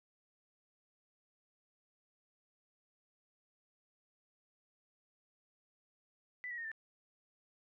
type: tone with pitch steps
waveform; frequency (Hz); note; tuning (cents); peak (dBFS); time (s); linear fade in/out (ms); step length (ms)
sine; 1988 / 1915.8 / 1846.3 / 1779.3; B6 / A#6 / A#6 / A6; +11 / +47 / -17 / +19; -40; 6.44-6.716; 0; 69
effects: none